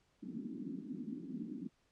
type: band-pass noise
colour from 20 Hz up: white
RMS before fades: -44 dBFS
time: 0.22-1.69 s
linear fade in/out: 20 ms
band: 180 to 300 Hz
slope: 48 dB/octave
effects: pink hiss -75 dBFS RMS until 1.91 s + low-pass 7000 Hz 12 dB/octave